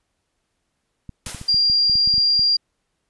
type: clicks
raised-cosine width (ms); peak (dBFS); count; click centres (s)
5; -22; 12; 1.093 / 1.268 / 1.347 / 1.414 / 1.544 / 1.699 / 1.897 / 1.955 / 2.075 / 2.14 / 2.181 / 2.394
type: noise with exponential decay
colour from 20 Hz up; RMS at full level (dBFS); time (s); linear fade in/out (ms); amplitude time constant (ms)
white; -28; 1.26-1.77; 2; 110
type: tone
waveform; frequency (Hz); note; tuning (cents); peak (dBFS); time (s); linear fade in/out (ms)
sine; 4777; D8; +29; -14; 1.48-2.57; 10
effects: pink hiss -73 dBFS RMS until 3.09 s + resampled to 24000 Hz